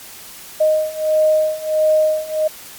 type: beating tone pair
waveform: sine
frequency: 620 / 621.5 Hz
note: D#5 / D#5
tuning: -6 / -2 cents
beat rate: 1.5 Hz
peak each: -17 / -15 dBFS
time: 0.6-2.48 s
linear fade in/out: 10 ms
effects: white hiss -37 dBFS RMS until 2.78 s + MP3 96 kbps